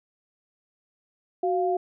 sine tone pair together, 370.3 / 699 Hz, F#4 / F5, +1 / +1 cents, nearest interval major seventh, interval 1100 cents, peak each -24 / -25 dBFS, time 1.43-1.77 s, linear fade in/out 5 ms, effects none

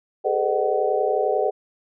sine tone cluster, 406.7 / 437.8 / 507 / 608 / 752 Hz, G#4 / A4 / B4 / D#5 / F#5, -36 / -9 / +45 / -40 / +28 cents, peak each -25 dBFS, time 0.24-1.51 s, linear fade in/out 20 ms, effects none

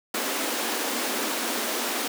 pink high-pass noise, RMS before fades -28 dBFS, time 0.14-2.08 s, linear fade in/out 5 ms, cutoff 220 Hz, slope 96 dB/octave, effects none

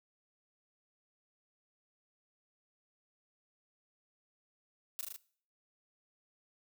blue noise with echo, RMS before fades -38 dBFS, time 4.99-5.01 s, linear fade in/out 0 ms, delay 38 ms, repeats 4, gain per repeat -2 dB, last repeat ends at 5.162 s, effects noise-tail reverb RT60 0.5 s tail -20 dB re dry

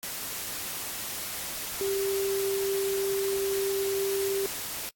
sine tone in noise, 392 Hz, G4, in tune, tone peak -26 dBFS, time 1.81-4.46 s, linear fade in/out 0 ms, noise white, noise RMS -35 dBFS, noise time 0.03-4.89 s, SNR +6 dB, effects noise-tail reverb RT60 0.1 s tail -25 dB re dry + AAC 64 kbps

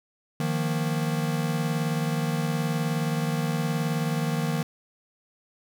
square chord, Eb suspended second, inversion none, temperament equal, 155.56 / 174.61 / 233.1 Hz, Eb3 / F3 / Bb3, 0 / 0 / 0 cents, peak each -27 / -32 / -32 dBFS, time 0.4-4.63 s, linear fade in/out 2 ms, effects none

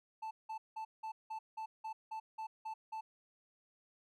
triangle tone bursts, 880 Hz, A5, in tune, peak -38 dBFS, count 11, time 0.22-3.01 s, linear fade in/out 10 ms, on 90 ms, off 180 ms, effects none

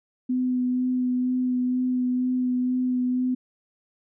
sine tone with vibrato, 251.7 Hz, B3, 33 cents sharp, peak -21 dBFS, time 0.29-3.35 s, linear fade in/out 10 ms, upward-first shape sine, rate 2.1 Hz, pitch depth 13 cents each way, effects none

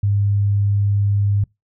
sine tone, 101.2 Hz, G#2, 44 cents flat, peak -14 dBFS, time 0.03-1.44 s, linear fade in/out 5 ms, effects noise-tail reverb RT60 0.2 s tail -25 dB re dry

